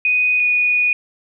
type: tone pair in turn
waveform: sine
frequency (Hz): 2489 / 2466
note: D#7 / D#7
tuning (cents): 0 / -16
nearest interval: unison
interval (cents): 16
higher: first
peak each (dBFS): -13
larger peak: neither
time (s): 0.05-0.4 / 0.4-0.93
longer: second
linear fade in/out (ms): 2
effects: none